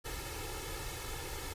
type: noise with comb filter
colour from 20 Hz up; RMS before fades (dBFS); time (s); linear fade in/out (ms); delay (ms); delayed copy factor
pink; -41; 0.04-1.54; 20; 2.3; +0.85
effects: resampled to 32000 Hz